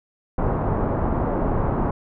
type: low-pass noise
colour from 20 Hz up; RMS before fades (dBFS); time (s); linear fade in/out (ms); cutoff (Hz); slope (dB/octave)
pink; -22; 0.38-1.91; 5; 1100; 24
effects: none